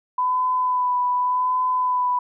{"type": "tone with vibrato", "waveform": "sine", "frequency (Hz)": 1000, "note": "B5", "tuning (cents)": 21, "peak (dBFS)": -18, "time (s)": [0.18, 2.19], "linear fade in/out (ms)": 5, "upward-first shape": "sine", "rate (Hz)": 0.86, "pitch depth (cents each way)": 19, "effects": []}